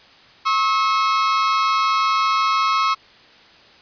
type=tone pair together; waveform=40% pulse; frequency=1086.4 / 1292 Hz; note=C#6 / E6; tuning=-35 / -35 cents; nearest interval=minor third; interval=300 cents; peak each=-18 dBFS; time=0.45-2.95 s; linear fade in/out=20 ms; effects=white hiss -48 dBFS RMS until 3.81 s + resampled to 11025 Hz